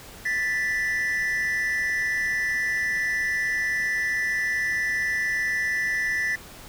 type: tone pair together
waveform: triangle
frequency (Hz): 1760 / 1975.5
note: A6 / B6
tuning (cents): 0 / 0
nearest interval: major second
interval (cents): 200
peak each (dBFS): -24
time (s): 0.25-6.36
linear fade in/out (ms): 10
effects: pink hiss -44 dBFS RMS until 6.68 s